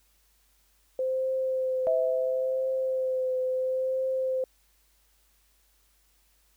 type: tone with vibrato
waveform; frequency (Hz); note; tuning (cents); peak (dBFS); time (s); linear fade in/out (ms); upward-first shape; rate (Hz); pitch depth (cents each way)
sine; 518; C5; -17; -25; 0.99-4.44; 2; triangle; 0.73; 21
type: tone with exponential decay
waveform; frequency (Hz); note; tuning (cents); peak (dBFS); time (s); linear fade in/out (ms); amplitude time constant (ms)
sine; 650; E5; -24; -22; 1.87-3.44; 0; 340
effects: added 50 Hz sine -67 dBFS peak until 6.56 s + white hiss -67 dBFS RMS until 6.56 s